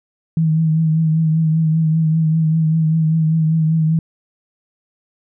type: tone with vibrato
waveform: sine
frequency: 159.5 Hz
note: D#3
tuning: 43 cents sharp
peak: -12 dBFS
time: 0.37-3.99 s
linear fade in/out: 2 ms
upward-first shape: triangle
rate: 5.1 Hz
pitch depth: 42 cents each way
effects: none